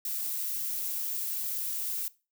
violet noise, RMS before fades -33 dBFS, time 0.05-2.08 s, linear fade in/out 2 ms, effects noise-tail reverb RT60 0.3 s tail -20 dB re dry

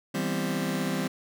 sawtooth chord, C major seventh, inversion first, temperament just, 163.52 / 196.22 / 245.3 / 261.6 Hz, E3 / G3 / B3 / C4, -14 / +2 / -12 / 0 cents, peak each -28 / -27 / -31 / -28 dBFS, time 0.14-1.08 s, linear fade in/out 10 ms, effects none

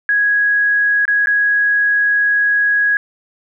sine tone with dropouts, 1661.2 Hz, G#6, in tune, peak -11 dBFS, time 0.09-2.97 s, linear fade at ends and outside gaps 1 ms, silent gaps 1.054-1.079 / 1.259-1.271 s, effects none

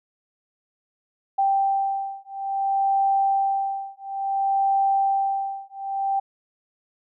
sine beating tone pair, 784 / 784.58 Hz, G5 / G5, 0 / +1 cents, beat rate 0.58 Hz, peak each -23 dBFS, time 1.38-6.2 s, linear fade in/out 10 ms, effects none

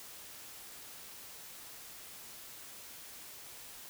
silence, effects white hiss -50 dBFS RMS until 3.89 s

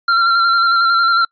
square tone with vibrato, 1369 Hz, F6, 35 cents flat, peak -11 dBFS, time 0.08-1.25 s, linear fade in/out 5 ms, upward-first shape square, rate 11 Hz, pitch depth 23 cents each way, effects noise-tail reverb RT60 0.1 s tail -26 dB re dry + resampled to 11025 Hz

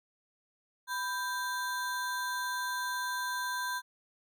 square ring-modulated tone, 1283 Hz, E6, 47 cents flat, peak -30 dBFS, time 0.87-3.82 s, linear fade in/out 50 ms, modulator 289 Hz, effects none

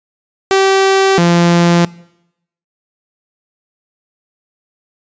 sawtooth tone pair in turn, 386.7 / 172.06 Hz, G4 / F3, -24 / -26 cents, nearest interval octave + major second, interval 1402 cents, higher first, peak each -4 dBFS, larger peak neither, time 0.51-1.18 / 1.18-1.85 s, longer neither, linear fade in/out 0 ms, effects noise-tail reverb RT60 0.8 s tail -22 dB re dry + resampled to 16000 Hz

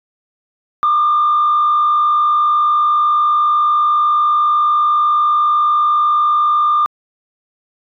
sine tone with frequency modulation, 1200 Hz, D6, 37 cents sharp, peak -9 dBFS, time 0.83-6.86 s, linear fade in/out 0 ms, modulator 54 Hz, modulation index 0.46, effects tanh soft clip ceiling -7 dBFS

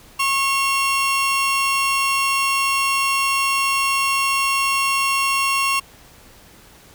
40% pulse tone pair together, 1091 / 2745 Hz, C#6 / F7, -28 / -31 cents, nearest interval octave + major third, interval 1597 cents, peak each -19 dBFS, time 0.19-5.8 s, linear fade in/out 10 ms, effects pink hiss -47 dBFS RMS until 6.94 s

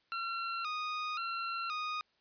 sawtooth tone with vibrato, 1300 Hz, E6, 24 cents flat, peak -31 dBFS, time 0.12-2.01 s, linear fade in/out 0 ms, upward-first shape square, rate 0.95 Hz, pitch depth 82 cents each way, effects white hiss -73 dBFS RMS until 2.2 s + resampled to 11025 Hz

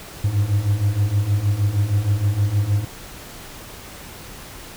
triangle beating tone pair, 98.3 / 104.7 Hz, G2 / G#2, +5 / +15 cents, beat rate 6.4 Hz, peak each -20 / -16 dBFS, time 0.24-2.85 s, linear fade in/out 5 ms, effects pink hiss -38 dBFS RMS until 4.76 s

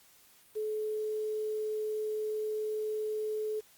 sine tone with quantisation, 429.7 Hz, A4, 41 cents flat, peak -31 dBFS, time 0.55-3.61 s, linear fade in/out 20 ms, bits 9, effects white hiss -61 dBFS RMS until 3.77 s + Opus 48 kbps

